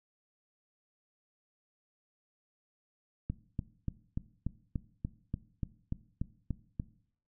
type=click train; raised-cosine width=5 ms; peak=-21 dBFS; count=13; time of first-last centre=3.3-6.799 s; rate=3.43 Hz; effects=noise-tail reverb RT60 0.6 s tail -18 dB re dry